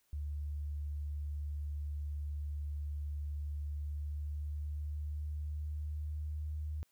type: tone with pitch glide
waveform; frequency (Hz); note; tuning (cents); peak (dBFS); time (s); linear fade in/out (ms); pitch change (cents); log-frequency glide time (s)
sine; 73.42 to 75.97; D2 to D#2; 0 to -41; -36; 0.13-6.83; 0; +59; 3.61-6.59
effects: white hiss -75 dBFS RMS until 6.91 s